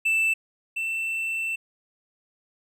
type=tone pair in turn; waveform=triangle; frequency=2650 / 2675 Hz; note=E7 / E7; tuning=+9 / +25 cents; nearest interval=unison; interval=16 cents; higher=second; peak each=-18 / -24 dBFS; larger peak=first; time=0.05-0.34 / 0.76-1.56 s; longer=second; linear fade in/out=10 ms; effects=none